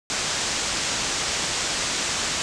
white low-pass noise, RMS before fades -26 dBFS, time 0.1-2.42 s, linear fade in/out 0 ms, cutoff 7900 Hz, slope 48 dB/octave, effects none

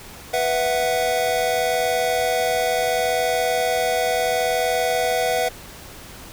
square chord, B suspended fourth, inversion none, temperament equal, 493.9 / 659.3 / 740 Hz, B4 / E5 / F#5, 0 / 0 / 0 cents, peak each -24 dBFS, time 0.33-5.49 s, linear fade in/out 10 ms, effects pink hiss -40 dBFS RMS until 6.32 s

